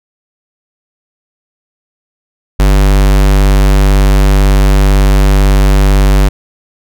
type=tone; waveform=square; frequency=49 Hz; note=G1; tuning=in tune; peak=-5 dBFS; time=2.59-6.29 s; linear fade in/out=10 ms; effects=none